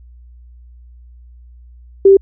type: tone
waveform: sine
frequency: 390.7 Hz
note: G4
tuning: 6 cents flat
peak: -3 dBFS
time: 2.05-2.17 s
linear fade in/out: 5 ms
effects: added 60 Hz sine -38 dBFS peak until 2.21 s